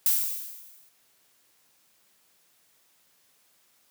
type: noise with exponential decay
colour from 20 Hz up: violet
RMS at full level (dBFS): -20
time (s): 0.06-0.89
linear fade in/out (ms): 2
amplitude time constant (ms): 180
effects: white hiss -65 dBFS RMS until 3.9 s + high-pass 100 Hz 12 dB/octave